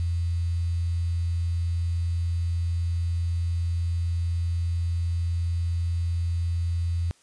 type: tone with quantisation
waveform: sine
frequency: 85.2 Hz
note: F2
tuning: 42 cents flat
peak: -23 dBFS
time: 0-7.11 s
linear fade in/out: 0 ms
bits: 8
effects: white hiss -60 dBFS RMS until 7.22 s + resampled to 22050 Hz